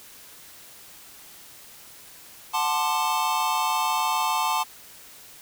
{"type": "chord", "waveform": "square", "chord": "D dominant seventh", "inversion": "first", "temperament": "equal with one note detuned", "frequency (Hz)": [740, 880, 1046.5, 1192.4], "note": ["F#5", "A5", "C6", "D6"], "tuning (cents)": [0, 0, 0, 26], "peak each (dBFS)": [-32, -26, -28, -31], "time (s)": [2.53, 4.64], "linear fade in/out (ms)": 20, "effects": ["white hiss -47 dBFS RMS until 5.41 s"]}